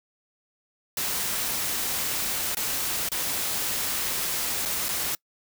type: noise with dropouts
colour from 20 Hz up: white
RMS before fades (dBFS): -28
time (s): 0.97-5.15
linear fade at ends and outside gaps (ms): 2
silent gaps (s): 2.548-2.569 / 3.088-3.117 / 4.653-4.657 / 4.885-4.889
effects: noise-tail reverb RT60 0.1 s tail -25 dB re dry